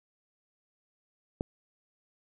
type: click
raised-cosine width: 2 ms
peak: -17 dBFS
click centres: 1.409 s
effects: none